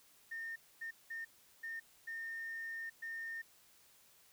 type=tone bursts at uneven times; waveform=sine; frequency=1822 Hz; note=A#6; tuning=40 cents flat; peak=-40 dBFS; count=6; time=0.31-0.56 / 0.81-0.91 / 1.1-1.25 / 1.63-1.8 / 2.07-2.9 / 3.02-3.42 s; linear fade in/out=10 ms; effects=tanh soft clip ceiling -36 dBFS + white hiss -66 dBFS RMS until 4.32 s